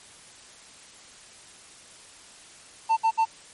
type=tone bursts; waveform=triangle; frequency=896 Hz; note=A5; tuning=31 cents sharp; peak=-16 dBFS; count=3; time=2.89-3.254 s; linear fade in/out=20 ms; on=80 ms; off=62 ms; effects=white hiss -49 dBFS RMS until 3.53 s + MP3 48 kbps